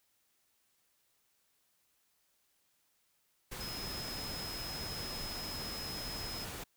sine tone in noise, 5120 Hz, D#8, 49 cents sharp, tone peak -42 dBFS, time 3.6-6.45 s, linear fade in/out 10 ms, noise pink, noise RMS -43 dBFS, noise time 3.51-6.64 s, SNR -2 dB, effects white hiss -75 dBFS RMS until 6.76 s

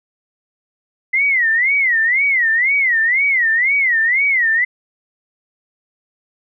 sine tone with vibrato, 2009 Hz, B6, 29 cents sharp, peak -12 dBFS, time 1.13-4.65 s, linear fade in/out 10 ms, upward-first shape sine, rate 2 Hz, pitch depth 210 cents each way, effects none

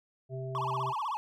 harmonic tone, 130.81 Hz, C3, in tune, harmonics 1 / 3 / 5, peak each -36 / -41 / -43 dBFS, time 0.29-0.94 s, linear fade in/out 50 ms
triangle tone with vibrato, 987.8 Hz, B5, in tune, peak -29 dBFS, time 0.55-1.17 s, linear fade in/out 0 ms, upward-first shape sine, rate 16 Hz, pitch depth 280 cents each way
effects none

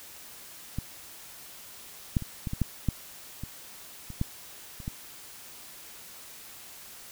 clicks, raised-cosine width 5 ms, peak -18 / -11 / -24 / -19 / -19 / -12 / -12 / -23 / -27 / -14 / -30 / -20 dBFS, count 12, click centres 0.786 / 2.168 / 2.223 / 2.472 / 2.534 / 2.617 / 2.887 / 3.436 / 4.103 / 4.214 / 4.802 / 4.879 s, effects white hiss -47 dBFS RMS until 7.11 s

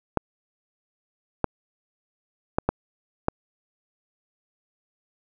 clicks, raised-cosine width 1 ms, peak -6 dBFS, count 5, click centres 0.173 / 1.443 / 2.585 / 2.69 / 3.284 s, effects none

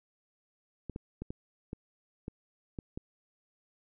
clicks, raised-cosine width 3 ms, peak -25 dBFS, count 8, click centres 0.897 / 0.961 / 1.22 / 1.305 / 1.731 / 2.281 / 2.788 / 2.975 s, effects none

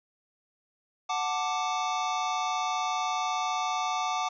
square chord, D major, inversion first, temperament equal, 740 / 880 / 1174.7 Hz, F#5 / A5 / D6, 0 / 0 / 0 cents, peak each -32 / -34 / -32 dBFS, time 1.09-4.29 s, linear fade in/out 10 ms, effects resampled to 16000 Hz + 10-bit

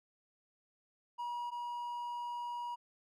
triangle tone pair in turn, 960 / 960 Hz, B5 / B5, -49 / -49 cents, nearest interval unison, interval 0 cents, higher neither, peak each -35 / -36 dBFS, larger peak first, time 1.18-1.51 / 1.51-2.76 s, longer second, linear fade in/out 20 ms, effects none

